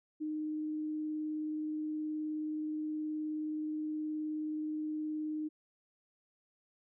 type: tone with vibrato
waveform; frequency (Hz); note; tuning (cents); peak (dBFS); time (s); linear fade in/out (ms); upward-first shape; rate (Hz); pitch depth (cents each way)
sine; 307.2; D#4; -22; -34; 0.2-5.49; 20; sine; 19; 8
effects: none